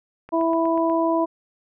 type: click train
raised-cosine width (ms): 0.5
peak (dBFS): -26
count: 6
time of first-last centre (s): 0.29-0.898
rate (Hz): 8.22
type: harmonic tone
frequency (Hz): 329.6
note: E4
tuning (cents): 0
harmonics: 1 / 2 / 3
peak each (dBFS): -21 / -22 / -24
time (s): 0.32-1.26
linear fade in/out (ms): 20
effects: none